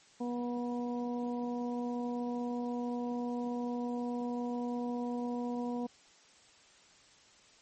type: harmonic tone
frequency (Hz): 242.4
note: B3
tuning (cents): -32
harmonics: 1 / 2 / 3 / 4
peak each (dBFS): -34 / -40 / -44 / -46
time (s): 0.2-5.87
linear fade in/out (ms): 10
effects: white hiss -61 dBFS RMS until 7.61 s + MP3 32 kbps